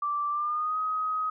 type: tone with pitch glide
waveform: sine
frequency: 1170 to 1261.2 Hz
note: D6 to D#6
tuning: -7 to +23 cents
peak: -26 dBFS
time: 0.02-1.3 s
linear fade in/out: 5 ms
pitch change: +130 cents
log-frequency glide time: 0.3-0.78 s
effects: none